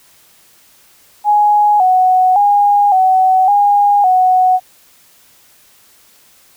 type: tone with pitch steps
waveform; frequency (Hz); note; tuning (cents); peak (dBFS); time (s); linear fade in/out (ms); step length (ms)
sine; 833 / 741 / 817 / 751 / 816 / 740; G#5 / F#5 / G#5 / F#5 / G#5 / F#5; +5 / +2 / -29 / +26 / -31 / 0; -7; 1.24-4.6; 50; 560
effects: white hiss -48 dBFS RMS until 6.56 s